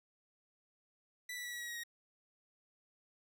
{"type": "tone with pitch steps", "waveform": "sawtooth", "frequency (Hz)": [1975.5, 1959.6, 1943.8, 1928.2, 1912.6, 1897.2, 1881.9], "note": ["B6", "B6", "B6", "B6", "A#6", "A#6", "A#6"], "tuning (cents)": [0, -14, -28, -42, 44, 30, 16], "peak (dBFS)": -38, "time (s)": [1.29, 1.836], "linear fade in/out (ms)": 5, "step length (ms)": 78, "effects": []}